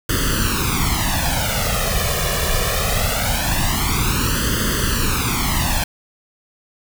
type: noise with flanger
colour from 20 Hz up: pink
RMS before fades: -19 dBFS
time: 0.09-5.84 s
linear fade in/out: 5 ms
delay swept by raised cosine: 0.63 to 1.73 ms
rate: 0.22 Hz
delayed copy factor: +0.95
effects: none